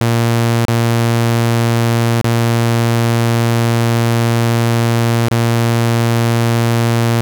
sawtooth tone with dropouts, 116.54 Hz, A#2, in tune, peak -7 dBFS, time 0.01-7.21 s, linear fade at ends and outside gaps 0 ms, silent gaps 0.652-0.683 / 2.214-2.244 / 5.284-5.312 s, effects none

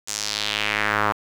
sawtooth tone with band-pass filter sweep, 105.2 Hz, G#2, 23 cents sharp, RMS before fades -24 dBFS, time 0.07-1.13 s, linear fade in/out 20 ms, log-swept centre 7300 to 1100 Hz, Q 2.2, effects 7-bit

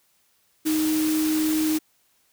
sine tone in noise, 311.5 Hz, D#4, 2 cents sharp, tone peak -20 dBFS, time 0.65-1.79 s, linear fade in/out 20 ms, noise white, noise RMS -31 dBFS, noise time 0.65-1.79 s, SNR +8 dB, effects white hiss -65 dBFS RMS until 2.32 s

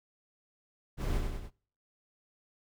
brown noise with echo, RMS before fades -32 dBFS, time 0.97-1.22 s, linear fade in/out 50 ms, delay 96 ms, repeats 3, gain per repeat -4 dB, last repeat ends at 1.508 s, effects noise-tail reverb RT60 0.5 s tail -25 dB re dry

